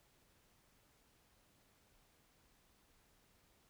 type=silence; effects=pink hiss -72 dBFS RMS until 3.69 s